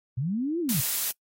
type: linear two-way sweep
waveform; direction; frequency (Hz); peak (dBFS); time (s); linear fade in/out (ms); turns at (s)
sine; up then down; 114 to 357.2 to 114; -25; 0.17-0.81; 10; 0.6
type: noise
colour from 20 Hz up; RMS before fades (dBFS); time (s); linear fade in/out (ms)
blue; -27; 0.69-1.11; 0
effects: noise-tail reverb RT60 0.1 s tail -24 dB re dry + AAC 48 kbps